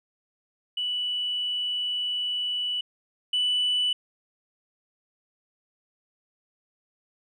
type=tone pair in turn; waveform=sine; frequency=2960 / 2975 Hz; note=F#7 / F#7; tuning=0 / +9 cents; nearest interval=unison; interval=9 cents; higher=second; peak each=-25 / -20 dBFS; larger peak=second; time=0.77-2.81 / 3.33-3.93 s; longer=first; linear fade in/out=5 ms; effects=tanh soft clip ceiling -19 dBFS